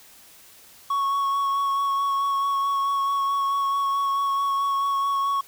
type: tone with vibrato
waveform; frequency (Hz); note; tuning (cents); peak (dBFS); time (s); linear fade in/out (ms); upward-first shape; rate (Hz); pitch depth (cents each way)
triangle; 1108.7; C#6; 0; -19; 0.9-5.41; 5; sine; 4.6; 14
effects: white hiss -50 dBFS RMS until 5.47 s